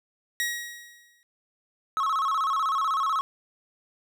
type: tone with exponential decay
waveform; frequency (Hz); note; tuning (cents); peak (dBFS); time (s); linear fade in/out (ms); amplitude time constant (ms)
sawtooth; 1900; A#6; +33; -20; 0.4-1.23; 0; 180
type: tone with vibrato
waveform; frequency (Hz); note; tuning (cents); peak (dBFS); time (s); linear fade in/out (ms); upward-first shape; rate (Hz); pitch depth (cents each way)
triangle; 1189; D6; +21; -21; 1.97-3.21; 0; square; 16; 140
effects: none